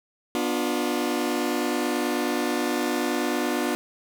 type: chord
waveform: sawtooth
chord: B diminished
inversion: none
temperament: just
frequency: 246.9 / 296.3 / 355.6 Hz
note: B3 / D4 / F4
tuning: 0 / +15 / +31 cents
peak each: -24 dBFS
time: 0.35-3.75 s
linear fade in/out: 0 ms
effects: none